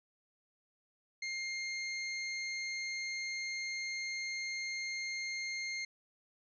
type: tone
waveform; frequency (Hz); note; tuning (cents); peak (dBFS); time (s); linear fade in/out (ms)
sawtooth; 2120; C7; +22; -33; 1.22-5.85; 5
effects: resampled to 16000 Hz